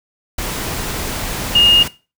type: tone in noise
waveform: sine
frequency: 2843 Hz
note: F7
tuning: 30 cents sharp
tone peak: -8 dBFS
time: 1.55-1.83 s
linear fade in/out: 5 ms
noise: pink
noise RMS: -23 dBFS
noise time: 0.38-1.88 s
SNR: +12 dB
effects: noise-tail reverb RT60 0.3 s tail -17 dB re dry